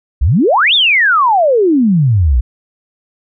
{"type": "exponential two-way sweep", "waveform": "sine", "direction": "up then down", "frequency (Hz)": [55, 3729, 55], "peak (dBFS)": -7, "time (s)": [0.21, 2.41], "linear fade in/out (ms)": 10, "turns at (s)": 0.74, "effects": []}